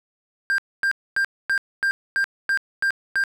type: tone bursts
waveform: triangle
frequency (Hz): 1590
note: G6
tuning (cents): +24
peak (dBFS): -16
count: 9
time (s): 0.5-3.238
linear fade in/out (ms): 0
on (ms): 82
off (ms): 250
effects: none